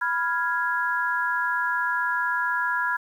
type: chord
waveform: sine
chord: F diminished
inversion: second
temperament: equal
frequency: 987.8 / 1396.9 / 1661.2 Hz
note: Cb6 / F6 / Ab6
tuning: 0 / 0 / 0 cents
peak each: -27 / -27 / -26 dBFS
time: 0.01-2.97 s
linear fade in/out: 10 ms
effects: 9-bit